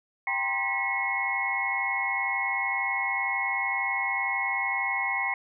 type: tone cluster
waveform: sine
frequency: 789 / 931 / 1042 / 1946 / 2179 Hz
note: G5 / A#5 / C6 / B6 / C#7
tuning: +11 / -2 / -7 / -26 / -30 cents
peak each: -33 / -37 / -34 / -32 / -28 dBFS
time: 0.27-5.34 s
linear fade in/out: 2 ms
effects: none